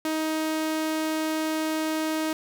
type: tone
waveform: sawtooth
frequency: 314.4 Hz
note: D#4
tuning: 18 cents sharp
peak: -21 dBFS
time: 0.05-2.33 s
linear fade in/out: 2 ms
effects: none